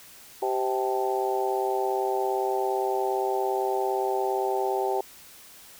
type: harmonic tone with a mistuned harmonic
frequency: 130 Hz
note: C3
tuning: 11 cents flat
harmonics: 3 / 4 / 5 / 6 / 7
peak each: -27 / -33 / -34 / -29 / -32 dBFS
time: 0.42-5.01 s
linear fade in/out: 5 ms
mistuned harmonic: 7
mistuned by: -63 cents
effects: white hiss -49 dBFS RMS until 5.79 s